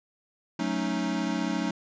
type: chord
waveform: square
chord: D# half-diminished seventh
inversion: first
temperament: equal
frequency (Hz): 185 / 220 / 277.2 / 311.1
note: F#3 / A3 / C#4 / D#4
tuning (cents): 0 / 0 / 0 / 0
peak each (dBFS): -33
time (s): 0.59-1.71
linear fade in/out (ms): 5
effects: resampled to 16000 Hz